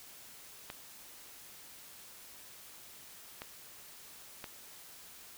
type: clicks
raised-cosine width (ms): 0.3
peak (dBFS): -25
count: 3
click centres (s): 0.701 / 3.419 / 4.442
effects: white hiss -53 dBFS RMS until 5.37 s

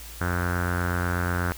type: tone with low-pass filter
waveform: sawtooth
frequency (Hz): 88.2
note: F2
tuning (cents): +18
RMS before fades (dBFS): -26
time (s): 0.21-1.52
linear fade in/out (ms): 0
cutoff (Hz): 1500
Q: 6.3
effects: added 57 Hz sine -41 dBFS peak until 1.57 s + white hiss -43 dBFS RMS until 1.57 s

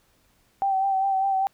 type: tone with vibrato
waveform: sine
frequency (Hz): 775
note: G5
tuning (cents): -20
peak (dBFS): -20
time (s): 0.62-1.47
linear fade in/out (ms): 0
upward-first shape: sine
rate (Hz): 5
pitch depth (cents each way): 31
effects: pink hiss -64 dBFS RMS until 1.53 s

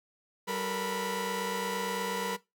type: tone cluster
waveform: sawtooth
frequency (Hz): 192.4 / 445.3 / 473.8 / 986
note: G3 / A4 / A#4 / B5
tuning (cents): -32 / +21 / +28 / -3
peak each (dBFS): -35 / -34 / -32 / -32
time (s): 0.47-2.37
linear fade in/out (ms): 20
effects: noise-tail reverb RT60 0.2 s tail -18 dB re dry

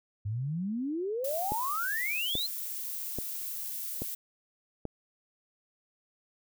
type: exponential sweep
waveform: sine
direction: up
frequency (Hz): 98 to 4250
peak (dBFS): -30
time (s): 0.25-2.47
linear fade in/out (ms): 10
type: noise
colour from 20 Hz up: violet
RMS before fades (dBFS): -37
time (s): 1.24-4.15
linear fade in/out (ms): 5
type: click train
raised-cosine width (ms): 2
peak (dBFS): -21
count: 5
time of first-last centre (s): 1.52-4.853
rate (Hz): 1.2
effects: none

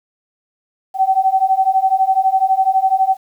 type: beating tone pair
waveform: sine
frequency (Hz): 758 / 770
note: F#5 / G5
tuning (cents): +42 / -31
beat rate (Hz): 12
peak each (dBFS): -15 / -14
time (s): 0.94-3.17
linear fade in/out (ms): 50
effects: 8-bit

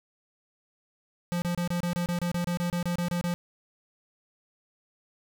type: tone bursts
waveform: square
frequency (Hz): 174.61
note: F3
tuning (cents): 0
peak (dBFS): -27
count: 16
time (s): 1.32-3.34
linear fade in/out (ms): 0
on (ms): 100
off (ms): 28
effects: none

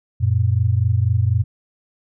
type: tone pair together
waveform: sine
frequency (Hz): 92.6 / 116.67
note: F#2 / A#2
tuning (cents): +2 / +2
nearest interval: major third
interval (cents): 400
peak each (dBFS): -17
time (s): 0.2-1.44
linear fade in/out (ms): 20
effects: none

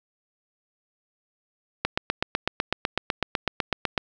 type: click train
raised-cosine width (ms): 0.3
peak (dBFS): -6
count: 18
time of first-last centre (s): 1.85-3.978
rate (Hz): 7.99
effects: none

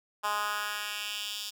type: tone with high-pass filter sweep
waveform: 10% pulse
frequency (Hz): 207.7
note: G#3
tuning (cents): 0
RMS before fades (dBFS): -34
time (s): 0.23-1.51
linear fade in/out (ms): 20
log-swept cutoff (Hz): 980 to 4100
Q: 2.1
effects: none

